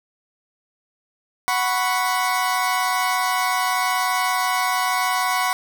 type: chord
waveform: 30% pulse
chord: F# suspended fourth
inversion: none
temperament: equal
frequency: 740 / 987.8 / 1108.7 Hz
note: F#5 / B5 / C#6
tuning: 0 / 0 / 0 cents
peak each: -21 dBFS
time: 1.48-5.53 s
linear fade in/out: 0 ms
effects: none